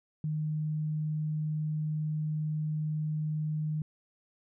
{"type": "tone", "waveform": "sine", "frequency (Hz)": 153.7, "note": "D#3", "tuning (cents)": -21, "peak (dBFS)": -29, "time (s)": [0.24, 3.82], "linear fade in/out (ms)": 2, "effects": []}